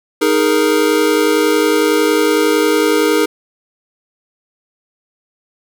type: chord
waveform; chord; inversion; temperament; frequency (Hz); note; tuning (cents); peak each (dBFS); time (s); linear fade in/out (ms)
square; D# suspended fourth; none; equal; 311.1 / 415.3 / 466.2; D#4 / G#4 / A#4; 0 / 0 / 0; -16; 0.21-3.26; 10
effects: none